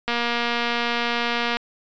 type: click train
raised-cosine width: 0.3 ms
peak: -8 dBFS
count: 354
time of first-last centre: 0.08-1.569 s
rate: 237 Hz
effects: resampled to 16000 Hz